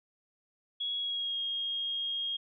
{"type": "tone with pitch glide", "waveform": "sine", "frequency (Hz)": [3337, 3253], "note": ["G#7", "G#7"], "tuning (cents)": [8, -37], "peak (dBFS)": -31, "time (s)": [0.8, 2.37], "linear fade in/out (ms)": 10, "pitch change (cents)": -45, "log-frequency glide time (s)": [0.96, 1.39], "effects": []}